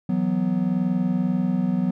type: chord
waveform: triangle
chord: E suspended second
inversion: none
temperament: just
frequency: 164.81 / 185.42 / 247.2 Hz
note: E3 / F#3 / B3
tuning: 0 / +4 / +2 cents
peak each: -26 / -20 / -23 dBFS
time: 0.09-1.91 s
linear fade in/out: 5 ms
effects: none